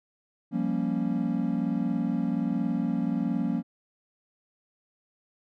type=chord; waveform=triangle; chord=G half-diminished seventh; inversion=third; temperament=equal; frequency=174.61 / 196 / 233.1 / 277.2 Hz; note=F3 / G3 / Bb3 / Db4; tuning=0 / 0 / 0 / 0 cents; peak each=-29 / -30 / -27 / -29 dBFS; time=0.51-3.63 s; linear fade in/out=50 ms; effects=none